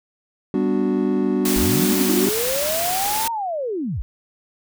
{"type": "chord", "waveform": "triangle", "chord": "G major seventh", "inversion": "none", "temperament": "equal", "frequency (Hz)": [196, 246.9, 293.7, 370], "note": ["G3", "B3", "D4", "F#4"], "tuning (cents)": [0, 0, 0, 0], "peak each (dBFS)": -21, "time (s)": [0.54, 2.29], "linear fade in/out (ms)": 2}
{"type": "noise", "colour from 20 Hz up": "white", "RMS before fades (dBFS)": -24, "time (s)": [1.45, 3.28], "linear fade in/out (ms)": 5}
{"type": "linear two-way sweep", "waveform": "sine", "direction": "up then down", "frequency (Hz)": [37.99, 932.3, 37.99], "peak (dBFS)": -22, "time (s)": [1.56, 4.02], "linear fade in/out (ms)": 0, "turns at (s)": 3.31}
{"effects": []}